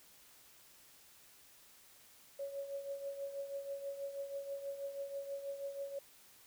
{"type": "tone with tremolo", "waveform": "sine", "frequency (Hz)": 557, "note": "C#5", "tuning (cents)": 8, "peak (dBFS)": -37, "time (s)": [2.39, 5.99], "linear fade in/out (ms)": 5, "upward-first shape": "triangle", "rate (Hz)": 6.2, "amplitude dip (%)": 70, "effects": ["white hiss -62 dBFS RMS until 6.46 s"]}